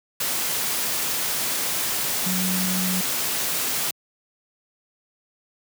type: tone in noise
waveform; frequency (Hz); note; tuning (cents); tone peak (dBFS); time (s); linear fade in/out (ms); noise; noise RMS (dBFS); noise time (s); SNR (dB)
sine; 185; F#3; 0; -24; 2.26-3.01; 5; white; -25; 0.2-3.91; -2
effects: high-pass 100 Hz 12 dB/octave